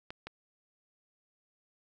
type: clicks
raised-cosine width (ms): 0.3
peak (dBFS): -25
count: 2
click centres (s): 0.105 / 0.27
effects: none